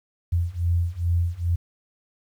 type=beating tone pair; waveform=sine; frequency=84.8 / 87.2 Hz; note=E2 / F2; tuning=+50 / -2 cents; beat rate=2.4 Hz; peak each=-24 / -23 dBFS; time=0.32-1.56 s; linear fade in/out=10 ms; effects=9-bit